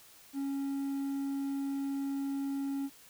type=tone with quantisation; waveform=triangle; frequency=276.1 Hz; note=C#4; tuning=7 cents flat; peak=-30 dBFS; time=0.33-2.9 s; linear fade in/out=50 ms; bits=10; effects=white hiss -57 dBFS RMS until 3.09 s